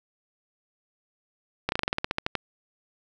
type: slowing click train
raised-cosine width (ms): 0.3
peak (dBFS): -9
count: 13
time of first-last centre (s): 1.69-2.353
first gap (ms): 31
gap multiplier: 1.1
effects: none